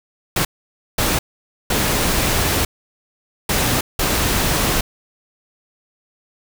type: noise bursts at uneven times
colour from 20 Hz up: pink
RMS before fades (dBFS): -18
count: 5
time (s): 0.36-0.45 / 0.98-1.19 / 1.7-2.65 / 3.49-3.81 / 3.99-4.81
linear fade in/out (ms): 5
effects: none